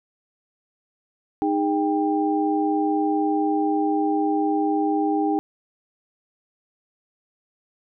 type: tone cluster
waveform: sine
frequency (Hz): 308.7 / 408.9 / 793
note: D#4 / G#4 / G5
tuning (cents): -14 / -27 / +20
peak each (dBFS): -21 / -27 / -24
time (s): 1.42-5.39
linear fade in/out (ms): 0
effects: none